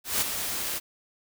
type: noise with ADSR envelope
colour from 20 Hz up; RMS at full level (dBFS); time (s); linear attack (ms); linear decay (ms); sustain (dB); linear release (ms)
white; -24; 0.04-0.8; 170; 23; -7; 29
effects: none